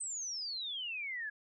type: exponential sweep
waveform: sine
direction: down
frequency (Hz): 8372 to 1657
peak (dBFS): -37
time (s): 0-1.3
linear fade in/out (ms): 10
effects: none